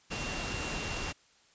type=tone in noise; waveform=sine; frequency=2754 Hz; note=F7; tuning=25 cents flat; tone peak=-41 dBFS; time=0.1-1.13 s; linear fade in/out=20 ms; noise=pink; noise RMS=-36 dBFS; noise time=0.1-1.13 s; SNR=-8 dB; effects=white hiss -64 dBFS RMS until 1.54 s + resampled to 16000 Hz